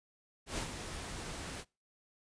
pink noise with ADSR envelope, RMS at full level -36 dBFS, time 0.46-1.65 s, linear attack 120 ms, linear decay 98 ms, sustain -7 dB, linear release 54 ms, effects noise-tail reverb RT60 0.3 s tail -25 dB re dry + resampled to 22050 Hz

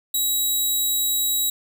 10% pulse tone, 3870 Hz, B7, 36 cents flat, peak -12 dBFS, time 0.14-1.5 s, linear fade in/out 5 ms, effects none

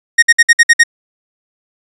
45% pulse tone bursts, 1864.7 Hz, A#6, in tune, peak -3 dBFS, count 7, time 0.18-0.837 s, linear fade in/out 10 ms, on 45 ms, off 57 ms, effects resampled to 22050 Hz

